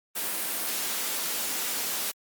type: high-pass noise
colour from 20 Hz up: white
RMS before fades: -30 dBFS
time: 0.15-2.12 s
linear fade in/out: 20 ms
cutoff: 190 Hz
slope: 24 dB/octave
effects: Opus 32 kbps